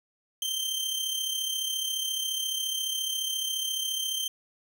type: tone with amplitude modulation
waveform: sawtooth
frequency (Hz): 3136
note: G7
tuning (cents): 0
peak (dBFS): -23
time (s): 0.42-4.28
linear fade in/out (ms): 2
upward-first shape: sine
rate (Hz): 34.4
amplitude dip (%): 50
effects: none